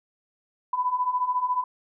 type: beating tone pair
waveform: sine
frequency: 987.8 / 1001.8 Hz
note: B5 / B5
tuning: 0 / +24 cents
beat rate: 14 Hz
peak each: -28 / -24 dBFS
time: 0.73-1.64 s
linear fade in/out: 5 ms
effects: none